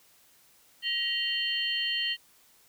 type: tone cluster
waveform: sine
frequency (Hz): 1900 / 2796 / 3095 / 4313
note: A#6 / F7 / G7 / C#8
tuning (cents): +33 / +1 / -23 / -48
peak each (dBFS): -34 / -33 / -30 / -36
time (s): 0.82-2.17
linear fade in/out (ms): 50
effects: white hiss -61 dBFS RMS until 2.68 s